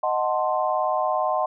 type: chord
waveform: sine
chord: D# diminished seventh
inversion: none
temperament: equal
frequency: 622.3 / 740 / 880 / 1046.5 Hz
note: D#5 / F#5 / A5 / C6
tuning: 0 / 0 / 0 / 0 cents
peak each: -25 / -25 / -29 / -26 dBFS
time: 0.03-1.46 s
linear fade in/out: 5 ms
effects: none